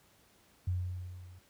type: tone with level ramp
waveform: sine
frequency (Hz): 90.4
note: F#2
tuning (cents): -40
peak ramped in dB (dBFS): -27 to -50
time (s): 0.67-1.39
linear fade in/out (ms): 5
effects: pink hiss -65 dBFS RMS until 1.49 s + high-pass 60 Hz 12 dB/octave